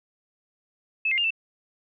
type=tone with pitch steps; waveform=sine; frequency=2604 / 2110 / 2811 / 2662 Hz; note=E7 / C7 / F7 / E7; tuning=-22 / +14 / +11 / +16 cents; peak=-21 dBFS; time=1.05-1.306 s; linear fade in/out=5 ms; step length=64 ms; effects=none